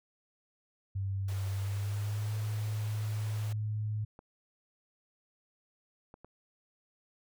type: tone with pitch glide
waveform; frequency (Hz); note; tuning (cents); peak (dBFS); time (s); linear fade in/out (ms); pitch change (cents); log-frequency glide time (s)
sine; 97.4 to 106.83; G2 to G#2; -11 to +49; -31; 0.95-4.05; 10; +160; 1.5-2.33
type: high-pass noise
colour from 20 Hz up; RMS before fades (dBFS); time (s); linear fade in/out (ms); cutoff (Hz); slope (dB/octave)
pink; -50; 1.28-3.53; 5; 360; 48
type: clicks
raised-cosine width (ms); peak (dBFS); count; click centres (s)
1; -36; 3; 4.191 / 6.141 / 6.246
effects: none